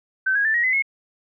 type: tone with pitch steps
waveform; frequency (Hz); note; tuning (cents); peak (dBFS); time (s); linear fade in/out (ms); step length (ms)
sine; 1538 / 1648.4 / 1766.7 / 1893.5 / 2029 / 2175; G6 / G#6 / A6 / A#6 / B6 / C#7; -33 / -13 / +7 / +27 / +46 / -33; -17; 0.26-0.824; 10; 94
effects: none